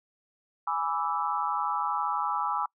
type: chord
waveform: sine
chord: E dominant seventh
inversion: first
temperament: equal with one note detuned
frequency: 830.6 / 987.8 / 1166.5 / 1318.5 Hz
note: G#5 / B5 / D6 / E6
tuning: 0 / 0 / -12 / 0 cents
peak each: -32 dBFS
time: 0.67-2.66 s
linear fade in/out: 5 ms
effects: noise-tail reverb RT60 0.1 s tail -25 dB re dry